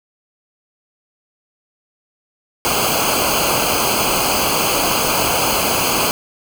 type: noise with comb filter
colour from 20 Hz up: pink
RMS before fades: -17 dBFS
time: 2.65-6.11 s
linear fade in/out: 0 ms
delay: 0.54 ms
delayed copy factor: -0.85
effects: none